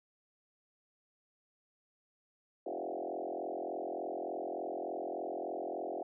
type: tone with frequency modulation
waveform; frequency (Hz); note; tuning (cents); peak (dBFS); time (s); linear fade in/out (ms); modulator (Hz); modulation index
sine; 532; C5; +29; -36; 2.66-6.03; 5; 43.4; 5
effects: none